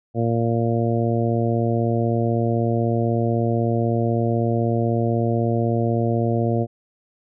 harmonic tone, 116.1 Hz, A#2, 7 cents flat, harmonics 1 / 2 / 3 / 4 / 5 / 6, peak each -21 / -24 / -26 / -27 / -28 / -29 dBFS, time 0.14-6.67 s, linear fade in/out 50 ms, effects none

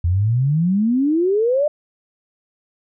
sine exponential sweep, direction up, 82.41 to 613 Hz, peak -14 dBFS, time 0.04-1.68 s, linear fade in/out 5 ms, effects none

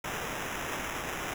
white noise with sample-and-hold, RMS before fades -36 dBFS, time 0.04-1.34 s, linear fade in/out 5 ms, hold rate 4410 Hz, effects none

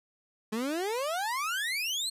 30% pulse exponential sweep, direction up, 209.3 to 4290 Hz, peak -27 dBFS, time 0.52-2.1 s, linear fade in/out 10 ms, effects resampled to 32000 Hz

